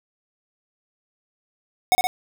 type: tone with echo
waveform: square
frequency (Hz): 736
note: F#5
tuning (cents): -9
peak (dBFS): -14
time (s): 1.92-1.95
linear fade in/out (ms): 0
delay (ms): 60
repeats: 2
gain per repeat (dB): -3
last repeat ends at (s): 2.07
effects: none